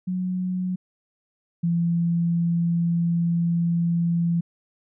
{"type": "tone pair in turn", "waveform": "sine", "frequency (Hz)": [183.1, 169.84], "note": ["F#3", "F3"], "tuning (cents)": [-18, -48], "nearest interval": "minor second", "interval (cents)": 130, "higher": "first", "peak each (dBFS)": [-23, -19], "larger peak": "second", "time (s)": [[0.07, 0.76], [1.63, 4.41]], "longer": "second", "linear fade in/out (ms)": 10, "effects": []}